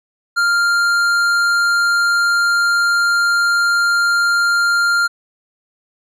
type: tone with tanh clipping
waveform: triangle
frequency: 1396.9 Hz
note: F6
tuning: in tune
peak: -14 dBFS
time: 0.36-5.08 s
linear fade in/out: 20 ms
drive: 16 dB
effects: none